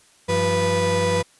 35% pulse tone cluster, 96.4 / 172.7 / 492.1 Hz, G2 / F3 / B4, -28 / -19 / -6 cents, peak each -24 / -25 / -18 dBFS, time 0.28-1.23 s, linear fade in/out 20 ms, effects white hiss -55 dBFS RMS until 1.39 s + resampled to 24000 Hz

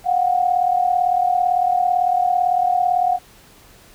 sine tone pair together, 718.1 / 756 Hz, F5 / F#5, +48 / +37 cents, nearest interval minor second, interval 89 cents, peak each -16 / -20 dBFS, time 0.04-3.19 s, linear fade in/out 50 ms, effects pink hiss -48 dBFS RMS until 3.94 s

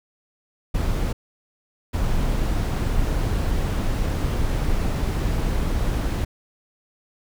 brown noise bursts at uneven times, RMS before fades -22 dBFS, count 2, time 0.74-1.13 / 1.93-6.25 s, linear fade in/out 10 ms, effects none

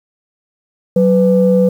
sine tone pair together, 186.94 / 498.7 Hz, F#3 / B4, +18 / +17 cents, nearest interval octave + perfect fourth, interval 1699 cents, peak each -10 dBFS, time 0.96-1.69 s, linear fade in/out 5 ms, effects tanh soft clip ceiling 0 dBFS + 7-bit

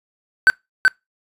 triangle tone with echo, 1530 Hz, G6, 42 cents flat, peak -5 dBFS, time 0.47-0.5 s, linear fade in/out 0 ms, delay 380 ms, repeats 1, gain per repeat -2 dB, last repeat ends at 0.88 s, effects noise-tail reverb RT60 0.2 s tail -25 dB re dry + resampled to 32000 Hz

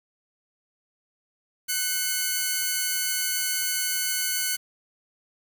5% pulse tone pair together, 1499 / 2166 Hz, F#6 / C#7, +22 / -41 cents, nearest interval tritone, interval 637 cents, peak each -15 / -18 dBFS, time 1.68-4.57 s, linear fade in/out 20 ms, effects 8-bit

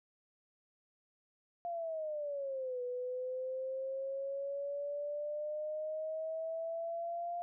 sine exponential two-way sweep, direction down then up, 698.5 to 492 to 698.5 Hz, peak -36 dBFS, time 1.65-7.42 s, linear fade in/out 0 ms, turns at 2.82 s, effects none

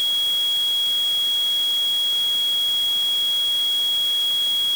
sine tone in noise, 3315 Hz, G#7, 4 cents flat, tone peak -18 dBFS, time 0-4.75 s, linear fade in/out 0 ms, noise white, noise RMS -35 dBFS, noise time 0-4.75 s, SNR +14 dB, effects none

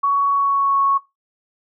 sine tone with pitch glide, 1120 to 1105.2 Hz, C#6 to C#6, +18 to -6 cents, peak -14 dBFS, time 0.03-0.98 s, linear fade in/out 10 ms, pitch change -24 cents, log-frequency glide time 0.31-0.79 s, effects noise-tail reverb RT60 0.2 s tail -17 dB re dry

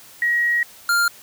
sine / square tone pair in turn, 1900 / 1399.3 Hz, A#6 / F6, +33 / +3 cents, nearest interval perfect fourth, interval 530 cents, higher first, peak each -16 dBFS, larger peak neither, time 0.22-0.63 / 0.89-1.08 s, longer first, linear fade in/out 2 ms, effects white hiss -45 dBFS RMS until 1.22 s

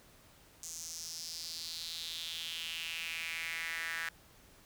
sawtooth tone with high-pass filter sweep, 164.81 Hz, E3, in tune, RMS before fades -41 dBFS, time 0.63-4.09 s, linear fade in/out 2 ms, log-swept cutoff 6600 to 1700 Hz, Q 4.2, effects pink hiss -61 dBFS RMS until 4.65 s

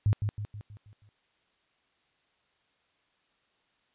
sine tone with echo, 103.83 Hz, G#2, in tune, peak -20 dBFS, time 0.06-0.13 s, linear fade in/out 0 ms, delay 160 ms, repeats 6, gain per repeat -6 dB, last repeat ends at 1.09 s, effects white hiss -71 dBFS RMS until 3.94 s + resampled to 8000 Hz

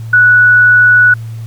sine tone, 1474 Hz, F#6, 7 cents flat, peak -3 dBFS, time 0.13-1.14 s, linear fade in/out 5 ms, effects added 113 Hz sine -21 dBFS peak until 1.46 s + pink hiss -43 dBFS RMS until 1.46 s

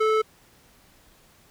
square tone with band-pass filter, 435.9 Hz, A4, 16 cents flat, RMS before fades -21 dBFS, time 0-0.22 s, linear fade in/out 10 ms, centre 930 Hz, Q 1.4, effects pink hiss -57 dBFS RMS until 1.5 s

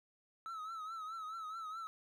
triangle tone with vibrato, 1300 Hz, E6, 24 cents flat, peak -40 dBFS, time 0.46-1.87 s, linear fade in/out 0 ms, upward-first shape triangle, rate 4.7 Hz, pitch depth 85 cents each way, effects none

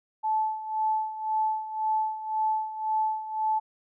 sine tone with tremolo, 870 Hz, A5, 20 cents flat, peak -22 dBFS, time 0.23-3.6 s, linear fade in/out 20 ms, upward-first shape sine, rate 1.9 Hz, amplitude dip 75%, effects none

